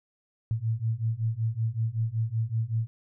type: beating tone pair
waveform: sine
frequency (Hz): 110 / 115.3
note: A2 / A#2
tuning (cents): 0 / -19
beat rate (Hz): 5.3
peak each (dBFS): -29 / -28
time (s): 0.51-2.87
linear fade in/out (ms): 0
effects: none